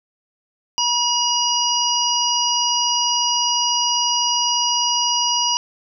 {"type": "harmonic tone with a mistuned harmonic", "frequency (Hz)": 961, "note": "B5", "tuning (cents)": -48, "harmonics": [1, 3, 5, 6], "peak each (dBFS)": [-22, -22, -22, -22], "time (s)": [0.78, 5.57], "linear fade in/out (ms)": 0, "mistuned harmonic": 5, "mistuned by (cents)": 31, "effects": []}